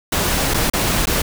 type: noise with dropouts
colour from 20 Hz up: pink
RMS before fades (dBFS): -18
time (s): 0.12-1.22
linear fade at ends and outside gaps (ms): 5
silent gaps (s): 0.538-0.542 / 0.7-0.734 / 1.057-1.07
effects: none